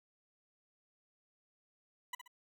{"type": "tone with echo", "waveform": "20% pulse", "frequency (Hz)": 987.8, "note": "B5", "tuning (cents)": 0, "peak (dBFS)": -33, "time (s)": [2.13, 2.15], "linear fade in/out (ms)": 5, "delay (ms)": 64, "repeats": 2, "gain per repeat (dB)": -9, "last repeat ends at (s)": 2.278, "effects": []}